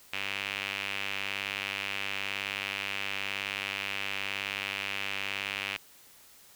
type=tone with band-pass filter; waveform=sawtooth; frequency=99 Hz; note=G2; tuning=18 cents sharp; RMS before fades=-35 dBFS; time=0.13-5.77 s; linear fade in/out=0 ms; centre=2600 Hz; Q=3.5; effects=white hiss -56 dBFS RMS until 6.55 s